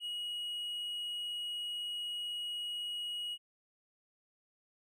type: tone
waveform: triangle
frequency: 2901 Hz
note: F#7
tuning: 35 cents flat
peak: -35 dBFS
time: 0-3.38 s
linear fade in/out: 50 ms
effects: none